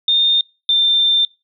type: tone pair in turn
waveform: sine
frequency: 3639 / 3583 Hz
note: A#7 / A7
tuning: -42 / +31 cents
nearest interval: unison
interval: 27 cents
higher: first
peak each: -11 dBFS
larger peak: neither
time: 0.08-0.41 / 0.69-1.25 s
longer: second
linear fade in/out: 2 ms
effects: noise-tail reverb RT60 0.3 s tail -25 dB re dry